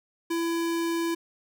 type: tone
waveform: square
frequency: 334.7 Hz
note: E4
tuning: 26 cents sharp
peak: -26 dBFS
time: 0.3-1.15 s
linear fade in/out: 10 ms
effects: none